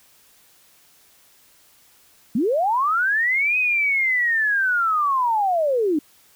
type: linear two-way sweep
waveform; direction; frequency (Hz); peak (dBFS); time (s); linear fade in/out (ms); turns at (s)
sine; up then down; 195.5 to 2536 to 281.8; -17; 2.35-5.99; 5; 3.58
effects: white hiss -55 dBFS RMS until 6.35 s